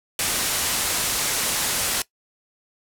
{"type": "low-pass noise", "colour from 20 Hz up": "white", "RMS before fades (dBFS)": -24, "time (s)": [0.19, 2.02], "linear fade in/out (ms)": 2, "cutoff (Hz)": 12000, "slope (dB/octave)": 24, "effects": ["noise-tail reverb RT60 0.1 s tail -19 dB re dry"]}